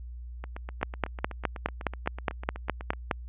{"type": "two click trains", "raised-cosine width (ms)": 0.5, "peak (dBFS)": [-23, -10], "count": [21, 12], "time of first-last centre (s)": [[0.44, 2.934], [0.83, 3.112]], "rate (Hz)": [8.02, 4.82], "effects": ["added 60 Hz sine -38 dBFS peak until 3.28 s", "resampled to 8000 Hz"]}